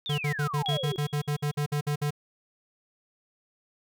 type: exponential sweep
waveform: sine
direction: down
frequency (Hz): 3726 to 364.2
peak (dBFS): -32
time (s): 0.06-0.96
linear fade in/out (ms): 0
type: tone bursts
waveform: square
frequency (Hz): 146.83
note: D3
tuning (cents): 0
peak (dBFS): -26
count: 14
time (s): 0.09-2.107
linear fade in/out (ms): 10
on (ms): 93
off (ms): 55
type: tone with exponential decay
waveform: sine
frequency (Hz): 3322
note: G#7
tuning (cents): 0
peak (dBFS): -27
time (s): 0.66-1.54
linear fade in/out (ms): 0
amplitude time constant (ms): 190
effects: none